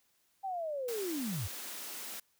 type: linear sweep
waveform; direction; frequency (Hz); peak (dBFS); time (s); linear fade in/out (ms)
sine; down; 794 to 77.78; -34; 0.43-1.48; 20
type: high-pass noise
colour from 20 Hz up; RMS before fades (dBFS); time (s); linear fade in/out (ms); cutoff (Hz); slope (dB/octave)
white; -43; 0.88-2.2; 5; 190; 96
effects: white hiss -73 dBFS RMS until 2.39 s